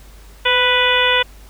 harmonic tone with a mistuned harmonic, 493.9 Hz, B4, in tune, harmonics 1 / 2 / 3 / 4 / 5 / 6 / 7, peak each -20 / -20 / -20 / -20 / -20 / -20 / -20 dBFS, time 0.45-1.23 s, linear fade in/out 10 ms, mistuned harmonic 1, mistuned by +31 cents, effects added 50 Hz sine -39 dBFS peak until 1.49 s + pink hiss -47 dBFS RMS until 1.49 s

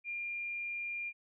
sine tone, 2400 Hz, D7, 37 cents sharp, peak -36 dBFS, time 0.04-1.13 s, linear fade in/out 50 ms, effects none

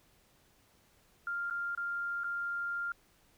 sine tone with dropouts, 1396.9 Hz, F6, in tune, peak -33 dBFS, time 1.27-2.92 s, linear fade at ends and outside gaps 2 ms, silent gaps 1.5-1.508 / 1.75-1.775 / 2.236-2.242 s, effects pink hiss -67 dBFS RMS until 3.37 s

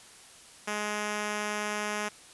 5% pulse tone, 209.5 Hz, G#3, 15 cents sharp, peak -19 dBFS, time 0.67-2.09 s, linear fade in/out 10 ms, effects white hiss -52 dBFS RMS until 2.33 s + resampled to 24000 Hz

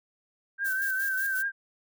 sine tone with vibrato, 1568 Hz, G6, in tune, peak -26 dBFS, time 0.58-1.52 s, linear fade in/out 50 ms, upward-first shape triangle, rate 4.8 Hz, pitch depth 62 cents each way
violet noise with tremolo, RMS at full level -37 dBFS, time 0.64-1.43 s, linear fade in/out 20 ms, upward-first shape square, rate 5.6 Hz, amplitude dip 50%
effects none

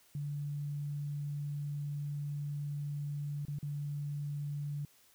sine tone with dropouts, 145.1 Hz, D3, 21 cents flat, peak -35 dBFS, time 0.15-4.85 s, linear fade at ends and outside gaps 2 ms, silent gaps 3.452-3.482 / 3.587-3.628 s, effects white hiss -65 dBFS RMS until 5.14 s

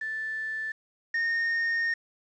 sine / triangle tone pair in turn, 1760 / 1840.7 Hz, A6 / A#6, 0 / -22 cents, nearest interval minor second, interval 78 cents, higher second, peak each -30 / -23 dBFS, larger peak second, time 0.01-0.72 / 1.14-1.94 s, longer second, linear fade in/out 5 ms, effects resampled to 16000 Hz + 9-bit

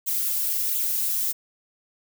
violet noise with flanger, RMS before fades -25 dBFS, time 0.06-1.33 s, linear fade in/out 20 ms, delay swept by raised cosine 0.27 to 5.67 ms, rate 1.4 Hz, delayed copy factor +0.7, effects none

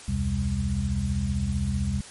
sine tone cluster, 67.5 / 83 / 128.1 / 199.3 Hz, C#2 / E2 / C3 / G3, -45 / +12 / -36 / +29 cents, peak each -29 dBFS, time 0.08-2.01 s, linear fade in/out 5 ms, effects white hiss -44 dBFS RMS until 2.1 s + MP3 48 kbps

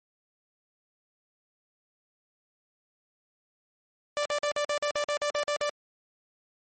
sawtooth tone bursts, 587.3 Hz, D5, in tune, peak -22 dBFS, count 12, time 4.17-5.695 s, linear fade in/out 0 ms, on 84 ms, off 47 ms, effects MP3 32 kbps

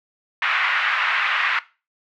pink band-pass noise, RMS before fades -21 dBFS, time 0.42-1.59 s, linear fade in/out 2 ms, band 1200 to 2600 Hz, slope 24 dB/octave, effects noise-tail reverb RT60 0.3 s tail -18 dB re dry

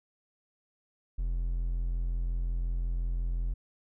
triangle tone, 42.8 Hz, F1, 34 cents flat, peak -26 dBFS, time 1.18-3.54 s, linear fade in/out 10 ms, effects none

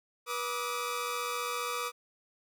sawtooth tone cluster, 485.3 / 1171 / 1266 Hz, B4 / D6 / D#6, -30 / -5 / +30 cents, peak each -34 / -32 / -34 dBFS, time 0.26-1.92 s, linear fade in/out 50 ms, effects none

